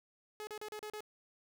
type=tone bursts; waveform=sawtooth; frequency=424.6 Hz; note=G#4; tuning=38 cents sharp; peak=-38 dBFS; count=6; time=0.4-1.006 s; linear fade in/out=0 ms; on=71 ms; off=36 ms; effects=none